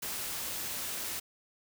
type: noise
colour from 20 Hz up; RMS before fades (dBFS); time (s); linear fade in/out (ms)
white; -37; 0.02-1.2; 10
effects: none